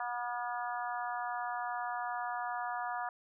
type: harmonic tone with a mistuned harmonic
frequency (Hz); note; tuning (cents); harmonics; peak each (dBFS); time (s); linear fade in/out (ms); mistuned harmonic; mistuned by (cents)
242.5; B3; -31; 3 / 4 / 5 / 6 / 7; -38 / -40 / -42 / -44 / -45; 0-3.09; 2; 6; -27
effects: none